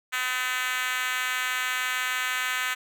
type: tone with high-pass filter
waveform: 5% pulse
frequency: 253.8 Hz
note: B3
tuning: 47 cents sharp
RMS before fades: -28 dBFS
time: 0.12-2.75 s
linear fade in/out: 20 ms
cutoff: 1500 Hz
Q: 1.6
effects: none